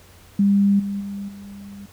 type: tone with level steps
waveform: sine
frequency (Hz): 200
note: G3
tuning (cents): +35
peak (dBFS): -13 / -23 / -27 / -35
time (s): 0.39-1.86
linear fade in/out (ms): 5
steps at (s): 0.79 / 1 / 1.28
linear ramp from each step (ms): 10
effects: added 90 Hz sine -50 dBFS peak until 1.92 s + pink hiss -50 dBFS RMS until 1.92 s